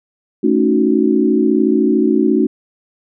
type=chord; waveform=sine; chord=D# half-diminished seventh; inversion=second; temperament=equal; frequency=220 / 277.2 / 311.1 / 370 Hz; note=A3 / C#4 / D#4 / F#4; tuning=0 / 0 / 0 / 0 cents; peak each=-16 dBFS; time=0.43-2.47 s; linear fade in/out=10 ms; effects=none